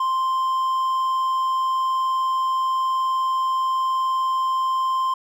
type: tone with hard clipping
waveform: triangle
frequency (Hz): 1046.5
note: C6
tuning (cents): 0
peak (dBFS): -20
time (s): 0-5.14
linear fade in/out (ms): 5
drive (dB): 6
effects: none